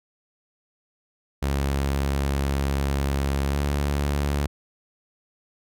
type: tone with pitch glide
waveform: sawtooth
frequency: 69.3 to 71.54 Hz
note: C#2 to D2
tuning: 0 to -45 cents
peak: -18 dBFS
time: 1.42-4.47 s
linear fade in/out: 10 ms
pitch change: +55 cents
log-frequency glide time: 3.48-3.58 s
effects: none